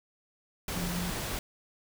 sine tone in noise, 176.3 Hz, F3, 17 cents sharp, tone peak -33 dBFS, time 0.76-1.1 s, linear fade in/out 2 ms, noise pink, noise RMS -35 dBFS, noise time 0.68-1.39 s, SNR -1 dB, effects none

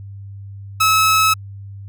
sawtooth tone, 1294 Hz, E6, 32 cents flat, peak -8 dBFS, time 0.8-1.34 s, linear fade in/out 10 ms, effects added 99 Hz sine -31 dBFS peak until 1.88 s

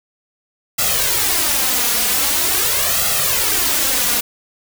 white noise with flanger, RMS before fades -17 dBFS, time 0.78-4.21 s, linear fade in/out 10 ms, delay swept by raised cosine 1.5 to 4.2 ms, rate 0.44 Hz, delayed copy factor +0.75, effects none

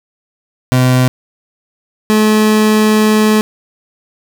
30% pulse tone pair in turn, 127.3 / 214.9 Hz, C3 / A3, -47 / -41 cents, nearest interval major sixth, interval 906 cents, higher second, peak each -5 dBFS, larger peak neither, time 0.72-1.08 / 2.1-3.41 s, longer second, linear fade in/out 0 ms, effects none

